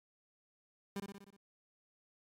30% pulse tone with echo, 198.9 Hz, G3, 25 cents sharp, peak -35 dBFS, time 0.96-1 s, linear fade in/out 2 ms, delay 61 ms, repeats 6, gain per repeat -4 dB, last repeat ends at 1.366 s, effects AAC 64 kbps

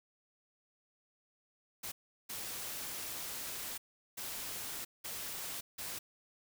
white noise bursts at uneven times, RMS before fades -42 dBFS, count 5, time 1.83-1.92 / 2.29-3.78 / 4.17-4.85 / 5.04-5.61 / 5.78-5.99 s, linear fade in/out 10 ms, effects none

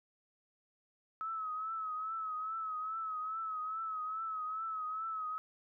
sine tone with vibrato, 1288 Hz, E6, 41 cents flat, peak -36 dBFS, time 1.21-5.38 s, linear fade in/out 0 ms, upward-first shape triangle, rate 2.4 Hz, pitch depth 63 cents each way, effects none

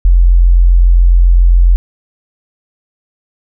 sine tone, 43.65 Hz, F1, in tune, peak -3 dBFS, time 0.05-1.76 s, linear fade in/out 0 ms, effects none

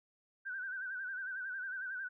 sine tone with vibrato, 1533 Hz, G6, 39 cents flat, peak -38 dBFS, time 0.45-2.09 s, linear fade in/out 20 ms, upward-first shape sine, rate 11 Hz, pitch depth 76 cents each way, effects none

